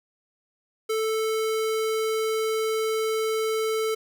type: tone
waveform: square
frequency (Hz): 440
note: A4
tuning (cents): 0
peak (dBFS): -24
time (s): 0.89-3.95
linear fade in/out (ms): 10
effects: none